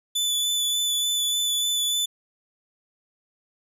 sawtooth tone with vibrato, 3484 Hz, A7, 18 cents flat, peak -19 dBFS, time 0.15-2.06 s, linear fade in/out 10 ms, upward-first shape sine, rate 3.4 Hz, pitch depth 13 cents each way, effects resampled to 32000 Hz

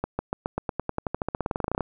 accelerating click train, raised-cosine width 1 ms, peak -12 dBFS, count 25, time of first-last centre 0.04-1.807 s, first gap 150 ms, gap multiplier 0.93, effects none

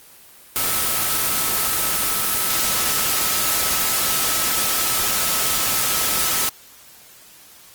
sine tone in noise, 1299 Hz, E6, 26 cents flat, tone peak -31 dBFS, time 0.56-6.49 s, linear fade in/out 0 ms, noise white, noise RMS -20 dBFS, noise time 0.56-6.49 s, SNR -14 dB, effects white hiss -46 dBFS RMS until 7.74 s + Opus 24 kbps

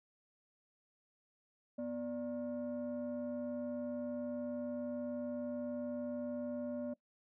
sine tone pair together, 245.9 / 587.3 Hz, B3 / D5, -7 / 0 cents, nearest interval octave + minor third, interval 1507 cents, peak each -38 / -39 dBFS, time 1.78-6.94 s, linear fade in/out 10 ms, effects noise-tail reverb RT60 0.1 s tail -20 dB re dry + tanh soft clip ceiling -34 dBFS

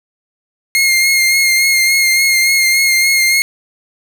sawtooth tone with vibrato, 2135 Hz, C7, 34 cents sharp, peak -6 dBFS, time 0.75-3.42 s, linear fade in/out 0 ms, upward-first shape sine, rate 3.5 Hz, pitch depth 27 cents each way, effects none

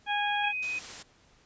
harmonic tone, 824 Hz, G#5, 14 cents flat, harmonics 1 / 2 / 3 / 4, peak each -29 / -32 / -34 / -35 dBFS, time 0.06-0.53 s, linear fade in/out 50 ms
sine tone, 2507 Hz, D#7, 12 cents sharp, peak -30 dBFS, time 0.43-0.79 s, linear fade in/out 5 ms
white noise, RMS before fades -42 dBFS, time 0.62-1.03 s, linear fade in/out 10 ms
effects pink hiss -62 dBFS RMS until 1.45 s + resampled to 16000 Hz

